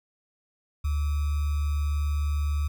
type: tone with sample-and-hold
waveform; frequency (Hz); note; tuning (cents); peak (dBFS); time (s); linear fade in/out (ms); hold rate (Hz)
sine; 73.42; D2; 0; -23; 0.84-2.68; 10; 1225
effects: none